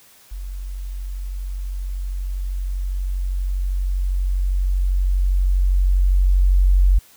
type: tone with level ramp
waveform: sine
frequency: 46.25 Hz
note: F#1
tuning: in tune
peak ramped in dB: -27 to -10 dBFS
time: 0.31-6.99 s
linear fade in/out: 10 ms
effects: white hiss -50 dBFS RMS until 7.16 s